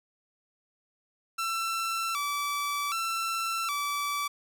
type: tone with vibrato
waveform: sawtooth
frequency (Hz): 1244.5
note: D#6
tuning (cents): 0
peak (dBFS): -25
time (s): 1.38-4.28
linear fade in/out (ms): 10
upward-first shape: square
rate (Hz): 0.65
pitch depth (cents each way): 130
effects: none